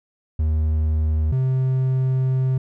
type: tone pair in turn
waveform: triangle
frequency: 77.78 / 130.58 Hz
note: D#2 / C3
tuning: 0 / -3 cents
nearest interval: major sixth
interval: 897 cents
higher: second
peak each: -15 / -15 dBFS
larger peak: neither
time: 0.39-1.32 / 1.32-2.58 s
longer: second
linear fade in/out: 5 ms
effects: none